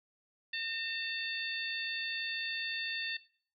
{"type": "harmonic tone with a mistuned harmonic", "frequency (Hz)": 894, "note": "A5", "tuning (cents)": 27, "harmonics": [2, 3, 4, 5], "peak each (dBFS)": [-38, -40, -41, -42], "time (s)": [0.53, 3.17], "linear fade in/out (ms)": 5, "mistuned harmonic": 2, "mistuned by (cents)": 35, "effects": ["noise-tail reverb RT60 0.5 s tail -19 dB re dry"]}